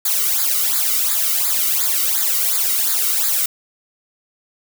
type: noise with flanger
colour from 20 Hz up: blue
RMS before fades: -18 dBFS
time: 0.05-3.46 s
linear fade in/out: 5 ms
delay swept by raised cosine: 0.34 to 1.21 ms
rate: 2.8 Hz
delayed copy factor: -0.95
effects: none